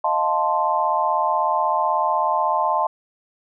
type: chord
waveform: sine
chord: F dominant seventh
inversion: third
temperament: equal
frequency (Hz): 622.3 / 698.5 / 880 / 1046.5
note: Eb5 / F5 / A5 / C6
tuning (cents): 0 / 0 / 0 / 0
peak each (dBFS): -25 / -25 / -21 / -22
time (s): 0.04-2.87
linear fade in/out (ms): 5
effects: none